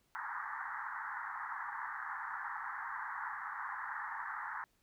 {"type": "band-pass noise", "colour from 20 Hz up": "pink", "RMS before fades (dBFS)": -42, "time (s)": [0.15, 4.64], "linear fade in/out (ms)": 0, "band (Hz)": [830, 1900], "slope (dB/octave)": 96, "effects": ["pink hiss -75 dBFS RMS until 4.82 s"]}